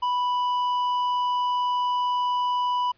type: tone with tanh clipping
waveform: triangle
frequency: 987.8 Hz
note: B5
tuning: in tune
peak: -23 dBFS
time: 0.02-2.92 s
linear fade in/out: 10 ms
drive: 11 dB
effects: pink hiss -64 dBFS RMS until 2.97 s + resampled to 11025 Hz

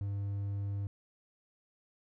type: tone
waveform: triangle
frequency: 100 Hz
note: G2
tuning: 35 cents sharp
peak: -31 dBFS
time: 0.01-0.87 s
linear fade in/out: 0 ms
effects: none

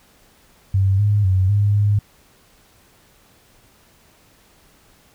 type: tone with pitch steps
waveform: sine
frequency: 96.7 / 103.4 / 93.9 / 102.4 / 103 Hz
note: G2 / G#2 / F#2 / G#2 / G#2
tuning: -23 / -7 / +26 / -24 / -14 cents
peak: -13 dBFS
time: 0.74-1.99 s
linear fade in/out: 5 ms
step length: 250 ms
effects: pink hiss -54 dBFS RMS until 5.14 s

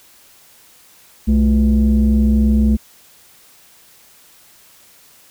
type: tone pair together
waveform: sine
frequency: 64.31 / 216.3 Hz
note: C2 / A3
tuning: -29 / -29 cents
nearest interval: octave + major sixth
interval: 2100 cents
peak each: -11 dBFS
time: 1.27-2.77 s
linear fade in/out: 20 ms
effects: tanh soft clip ceiling -7 dBFS + white hiss -48 dBFS RMS until 5.3 s

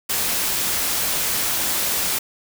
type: noise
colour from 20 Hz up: white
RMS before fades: -22 dBFS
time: 0.09-2.19 s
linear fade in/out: 10 ms
effects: none

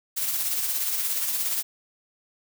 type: noise with tremolo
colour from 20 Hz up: blue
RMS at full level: -25 dBFS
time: 0.16-1.63 s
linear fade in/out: 20 ms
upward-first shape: sine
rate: 17 Hz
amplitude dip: 40%
effects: none

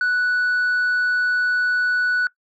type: tone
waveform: sine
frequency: 1480 Hz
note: F#6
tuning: in tune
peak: -14 dBFS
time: 0.01-2.27 s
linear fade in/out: 2 ms
effects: noise-tail reverb RT60 0.1 s tail -21 dB re dry + tanh soft clip ceiling -16 dBFS

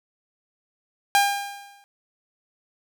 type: tone with exponential decay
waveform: sawtooth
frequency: 804 Hz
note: G5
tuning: 44 cents sharp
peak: -10 dBFS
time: 1.15-1.84 s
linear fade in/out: 0 ms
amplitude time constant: 150 ms
effects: none

